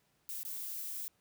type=noise with dropouts; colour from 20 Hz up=violet; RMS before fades=-41 dBFS; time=0.29-1.08 s; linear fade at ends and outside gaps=0 ms; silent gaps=0.431-0.451 s; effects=pink hiss -74 dBFS RMS until 1.2 s + high-pass 60 Hz 12 dB/octave